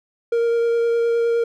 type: tone with vibrato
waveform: triangle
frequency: 466.2 Hz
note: A#4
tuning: in tune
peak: -14 dBFS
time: 0.32-1.44 s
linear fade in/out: 5 ms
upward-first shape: sine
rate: 9.7 Hz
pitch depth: 9 cents each way
effects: none